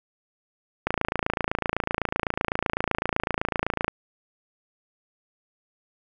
click train, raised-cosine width 0.5 ms, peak -8 dBFS, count 85, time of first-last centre 0.87-3.881 s, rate 27.9 Hz, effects none

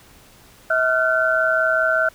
sine tone cluster, 644 / 1388 / 1513 Hz, E5 / F6 / F#6, -41 / -11 / +38 cents, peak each -20 dBFS, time 0.7-2.09 s, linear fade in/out 5 ms, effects pink hiss -49 dBFS RMS until 2.14 s

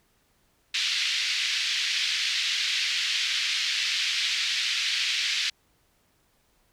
white band-pass noise, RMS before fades -27 dBFS, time 0.74-5.5 s, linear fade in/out 5 ms, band 2000 to 4600 Hz, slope 24 dB/octave, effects pink hiss -67 dBFS RMS until 6.72 s

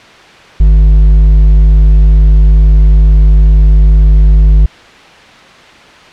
sine tone with hard clipping, 51.1 Hz, G#1, 27 cents flat, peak -3 dBFS, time 0.6-4.66 s, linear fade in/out 5 ms, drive 5 dB, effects white hiss -35 dBFS RMS until 6.12 s + low-pass 3000 Hz 12 dB/octave

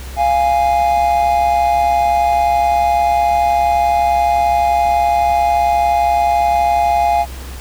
triangle tone pair together, 695.4 / 827 Hz, F5 / G#5, -8 / -8 cents, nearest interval minor third, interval 300 cents, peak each -12 dBFS, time 0.16-7.26 s, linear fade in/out 50 ms, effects added 65 Hz sine -27 dBFS peak until 7.6 s + pink hiss -35 dBFS RMS until 7.6 s

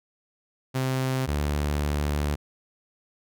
sawtooth tone pair in turn, 130.81 / 73.41 Hz, C3 / D2, 0 / 0 cents, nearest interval minor seventh, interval 1000 cents, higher first, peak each -20 dBFS, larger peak neither, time 0.74-1.27 / 1.27-2.36 s, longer second, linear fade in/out 20 ms, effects none

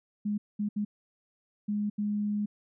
sine tone bursts at uneven times, 207.7 Hz, G#3, in tune, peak -27 dBFS, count 5, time 0.25-0.38 / 0.59-0.69 / 0.76-0.85 / 1.68-1.9 / 1.98-2.46 s, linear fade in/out 10 ms, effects none

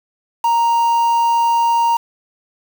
triangle tone with quantisation, 932.3 Hz, A#5, in tune, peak -10 dBFS, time 0.44-1.97 s, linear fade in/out 5 ms, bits 5, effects none

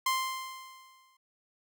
sawtooth tone with exponential decay, 1046.5 Hz, C6, in tune, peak -21 dBFS, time 0.06-1.17 s, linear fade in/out 5 ms, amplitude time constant 240 ms, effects none

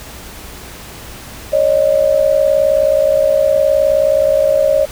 sine tone pair together, 555 / 614.2 Hz, C#5 / D#5, +2 / -23 cents, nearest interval major second, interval 175 cents, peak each -12 dBFS, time 1.52-4.86 s, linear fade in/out 20 ms, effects added 60 Hz sine -38 dBFS peak until 4.91 s + pink hiss -33 dBFS RMS until 4.91 s

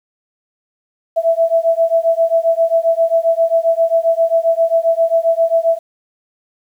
sine beating tone pair, 658 / 665.5 Hz, E5 / E5, -3 / +16 cents, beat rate 7.5 Hz, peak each -14 dBFS, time 1.16-5.79 s, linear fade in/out 20 ms, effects 8-bit

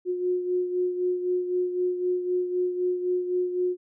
sine beating tone pair, 360.5 / 364.4 Hz, F#4 / F#4, -45 / -26 cents, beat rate 3.9 Hz, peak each -24 / -32 dBFS, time 0.05-3.77 s, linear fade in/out 50 ms, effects none

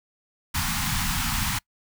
pink band-stop noise, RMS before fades -26 dBFS, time 0.54-1.59 s, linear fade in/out 10 ms, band 250 to 810 Hz, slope 48 dB/octave, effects noise-tail reverb RT60 0.1 s tail -25 dB re dry

